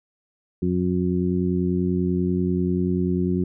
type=harmonic tone; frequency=90.2 Hz; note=F#2; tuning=44 cents flat; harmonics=1 / 2 / 3 / 4; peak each=-28 / -22 / -27 / -26 dBFS; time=0.62-3.44 s; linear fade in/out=5 ms; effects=none